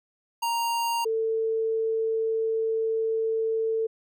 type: tone pair in turn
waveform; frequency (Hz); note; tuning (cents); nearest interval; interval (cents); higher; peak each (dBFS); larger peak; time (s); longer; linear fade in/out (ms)
square / sine; 932.3 / 446.4; A#5 / A4; 0 / +25; octave + minor second; 1275; first; -25 / -23; second; 0.42-1.05 / 1.05-3.87; second; 10
effects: none